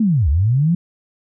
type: linear two-way sweep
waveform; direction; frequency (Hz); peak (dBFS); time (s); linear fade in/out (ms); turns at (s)
sine; down then up; 233.1 to 65.41 to 178.8; -12; 0-0.75; 5; 0.29
effects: none